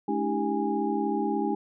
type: tone cluster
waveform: sine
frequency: 214.7 / 285.5 / 322 / 395 / 824 Hz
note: A3 / D4 / E4 / G4 / G#5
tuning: -42 / -49 / -41 / +13 / -14 cents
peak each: -31 dBFS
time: 0.08-1.55 s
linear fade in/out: 5 ms
effects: none